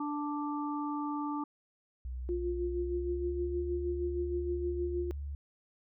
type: harmonic tone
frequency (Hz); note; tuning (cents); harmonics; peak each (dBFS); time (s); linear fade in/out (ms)
293.7; D4; 0; 1 / 3 / 4; -34 / -39 / -40; 0-1.44; 5
type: tone with pitch glide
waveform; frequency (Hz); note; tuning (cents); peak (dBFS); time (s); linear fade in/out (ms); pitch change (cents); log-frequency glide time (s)
sine; 62.4 to 71.27; B1 to C#2; +19 to +49; -36; 2.05-5.35; 0; +230; 2.58-3.57
type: tone with tremolo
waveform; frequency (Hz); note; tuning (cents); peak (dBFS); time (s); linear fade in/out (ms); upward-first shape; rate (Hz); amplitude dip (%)
sine; 351.5; F4; +11; -30; 2.29-5.11; 0; sine; 6.4; 45
effects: none